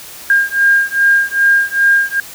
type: beating tone pair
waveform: sine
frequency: 1609 / 1611.5 Hz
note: G6 / G6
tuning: +45 / +47 cents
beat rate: 2.5 Hz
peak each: -12 dBFS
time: 0.3-2.2 s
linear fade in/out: 2 ms
effects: white hiss -33 dBFS RMS until 2.34 s